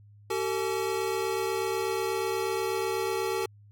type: tone cluster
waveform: square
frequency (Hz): 383.4 / 451.6 / 853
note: G4 / A4 / G#5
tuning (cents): -38 / +45 / +46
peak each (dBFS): -31 / -32 / -36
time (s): 0.3-3.46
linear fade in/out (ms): 5
effects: added 103 Hz sine -51 dBFS peak until 3.71 s + AAC 64 kbps